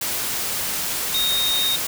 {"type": "tone in noise", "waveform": "sine", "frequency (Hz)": 3715, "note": "A#7", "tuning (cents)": -7, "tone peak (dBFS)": -19, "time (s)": [1.14, 1.76], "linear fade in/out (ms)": 5, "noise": "white", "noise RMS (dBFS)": -25, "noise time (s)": [0.01, 1.87], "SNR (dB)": 3, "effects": []}